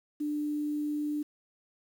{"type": "tone with quantisation", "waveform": "sine", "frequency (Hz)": 297.1, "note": "D4", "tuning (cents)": 20, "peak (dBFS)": -29, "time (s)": [0.2, 1.23], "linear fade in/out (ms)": 10, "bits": 9, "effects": []}